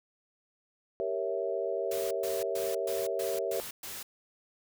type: chord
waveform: sine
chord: G diminished seventh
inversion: none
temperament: equal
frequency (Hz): 392 / 466.2 / 554.4 / 659.3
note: G4 / Bb4 / Db5 / Fb5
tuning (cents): 0 / 0 / 0 / 0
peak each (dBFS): -35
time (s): 1-3.6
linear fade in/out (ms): 0
type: noise bursts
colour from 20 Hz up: white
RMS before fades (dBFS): -41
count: 7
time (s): 1.91-4.03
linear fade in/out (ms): 5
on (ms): 200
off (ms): 120
effects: none